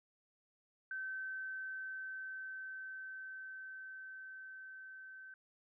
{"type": "tone with level ramp", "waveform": "sine", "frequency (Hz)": 1539, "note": "G6", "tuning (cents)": -32, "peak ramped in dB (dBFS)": [-39, -50], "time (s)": [0.91, 5.34], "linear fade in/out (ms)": 2, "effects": []}